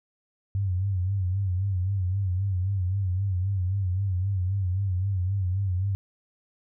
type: tone with vibrato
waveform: sine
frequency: 94.7 Hz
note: F#2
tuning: 41 cents sharp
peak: -23 dBFS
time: 0.55-5.95 s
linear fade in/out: 0 ms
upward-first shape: sine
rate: 3.8 Hz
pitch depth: 97 cents each way
effects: none